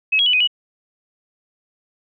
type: tone with pitch steps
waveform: sine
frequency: 2567 / 3301 / 2974 / 2501 / 2936 Hz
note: E7 / G#7 / F#7 / D#7 / F#7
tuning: -47 / -11 / +8 / +8 / -14 cents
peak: -13 dBFS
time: 0.12-0.475 s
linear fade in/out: 10 ms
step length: 71 ms
effects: none